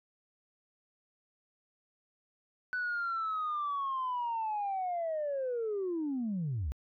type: linear sweep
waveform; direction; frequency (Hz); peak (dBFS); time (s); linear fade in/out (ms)
sine; down; 1500 to 58.27; -30; 2.73-6.72; 0
effects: tanh soft clip ceiling -28 dBFS